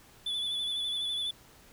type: tone with vibrato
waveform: triangle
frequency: 3460 Hz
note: A7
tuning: 30 cents flat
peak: -29 dBFS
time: 0.26-1.31 s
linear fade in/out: 5 ms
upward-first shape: sine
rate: 12 Hz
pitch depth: 36 cents each way
effects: pink hiss -57 dBFS RMS until 1.72 s